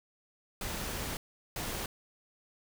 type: noise bursts at uneven times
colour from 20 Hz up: pink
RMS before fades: -37 dBFS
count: 2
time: 0.61-1.17 / 1.56-1.86 s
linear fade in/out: 2 ms
effects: none